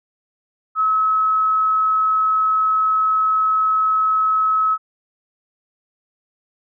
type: tone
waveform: sine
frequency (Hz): 1288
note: E6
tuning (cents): -41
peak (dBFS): -14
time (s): 0.75-4.78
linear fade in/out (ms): 50
effects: none